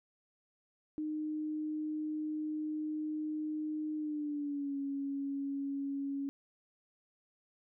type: tone with pitch glide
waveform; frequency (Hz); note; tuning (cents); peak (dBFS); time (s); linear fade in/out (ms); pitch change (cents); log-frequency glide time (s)
sine; 306.8 to 278.1; D#4 to C#4; -24 to +6; -34; 0.98-6.29; 0; -170; 3.96-4.77
effects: none